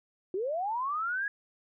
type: linear sweep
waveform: sine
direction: up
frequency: 350.5 to 1681 Hz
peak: -29 dBFS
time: 0.34-1.28 s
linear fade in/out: 2 ms
effects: none